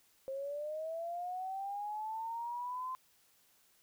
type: linear sweep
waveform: sine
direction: up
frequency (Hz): 530 to 1038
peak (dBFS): -37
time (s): 0.28-2.95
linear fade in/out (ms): 0
effects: white hiss -69 dBFS RMS until 3.82 s